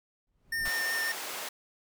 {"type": "noise with exponential growth", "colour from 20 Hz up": "brown", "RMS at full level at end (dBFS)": -40, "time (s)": [0.27, 0.68], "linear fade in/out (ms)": 2, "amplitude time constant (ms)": 87}
{"type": "tone with vibrato", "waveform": "square", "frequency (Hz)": 1813, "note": "A#6", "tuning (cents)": -49, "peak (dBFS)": -30, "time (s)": [0.52, 1.12], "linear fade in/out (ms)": 5, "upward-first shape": "triangle", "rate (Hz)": 5.5, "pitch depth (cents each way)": 14}
{"type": "high-pass noise", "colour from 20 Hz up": "pink", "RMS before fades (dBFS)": -38, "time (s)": [0.65, 1.49], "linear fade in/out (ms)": 5, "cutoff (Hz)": 570, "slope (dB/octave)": 12}
{"effects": []}